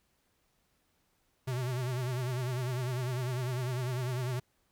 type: tone with vibrato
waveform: square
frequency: 125.9 Hz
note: B2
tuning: 34 cents sharp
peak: -32 dBFS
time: 1.47-4.4 s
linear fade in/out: 10 ms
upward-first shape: triangle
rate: 10 Hz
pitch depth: 110 cents each way
effects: pink hiss -74 dBFS RMS until 4.71 s